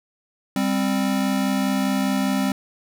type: tone pair together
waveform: square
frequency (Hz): 197.8 / 262.7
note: G3 / C4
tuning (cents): +16 / +7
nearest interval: perfect fourth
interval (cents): 491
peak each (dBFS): -23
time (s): 0.56-2.52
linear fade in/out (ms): 2
effects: none